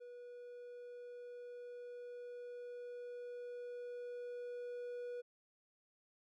triangle tone with level ramp, 486.7 Hz, B4, 25 cents flat, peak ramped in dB -48 to -40 dBFS, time 0-5.22 s, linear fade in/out 20 ms, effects none

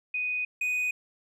sine / triangle tone pair in turn, 2489 / 2489 Hz, D#7 / D#7, 0 / 0 cents, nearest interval unison, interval 0 cents, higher neither, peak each -27 / -24 dBFS, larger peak second, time 0.14-0.45 / 0.61-0.91 s, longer first, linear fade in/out 5 ms, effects none

